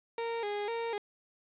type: tone with vibrato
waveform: 30% pulse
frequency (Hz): 436.5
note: A4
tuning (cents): -14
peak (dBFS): -30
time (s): 0.18-0.98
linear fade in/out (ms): 2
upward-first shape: square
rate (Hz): 2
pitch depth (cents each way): 100
effects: resampled to 8000 Hz + 10-bit